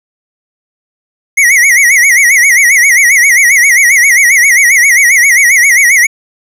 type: tone with vibrato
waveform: square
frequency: 2063 Hz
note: C7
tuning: 25 cents flat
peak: -4 dBFS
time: 1.37-6.07 s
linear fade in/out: 10 ms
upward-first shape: sine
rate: 7.5 Hz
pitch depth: 160 cents each way
effects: resampled to 32000 Hz + 7-bit